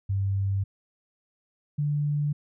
sine tone pair in turn, 98 / 146.83 Hz, G2 / D3, 0 / 0 cents, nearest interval perfect fifth, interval 700 cents, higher second, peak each -23 dBFS, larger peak neither, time 0.09-0.64 / 1.78-2.33 s, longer neither, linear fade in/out 10 ms, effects none

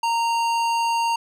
sine tone with hard clipping, 926 Hz, A#5, 12 cents flat, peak -21 dBFS, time 0.03-1.16 s, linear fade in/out 5 ms, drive 15 dB, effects none

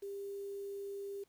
sine tone with quantisation, 398.6 Hz, G4, 29 cents sharp, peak -40 dBFS, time 0.02-1.24 s, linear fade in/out 10 ms, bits 10, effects pink hiss -75 dBFS RMS until 1.28 s

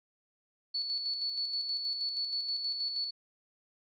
sine tone with tremolo, 4435 Hz, C#8, in tune, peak -30 dBFS, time 0.74-3.11 s, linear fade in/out 10 ms, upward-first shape square, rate 6.3 Hz, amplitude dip 40%, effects none

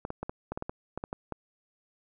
clicks, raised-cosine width 1 ms, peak -20 dBFS, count 12, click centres 0.051 / 0.104 / 0.23 / 0.295 / 0.52 / 0.575 / 0.624 / 0.695 / 0.976 / 1.039 / 1.129 / 1.323 s, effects none

